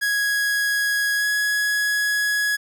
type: tone with pitch glide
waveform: 45% pulse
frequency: 1661.2 to 1675.7 Hz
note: G#6 to G#6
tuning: 0 to +15 cents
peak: -19 dBFS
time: 0.01-2.57 s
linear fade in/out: 20 ms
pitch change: +15 cents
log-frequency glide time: 1.16-1.25 s
effects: 10-bit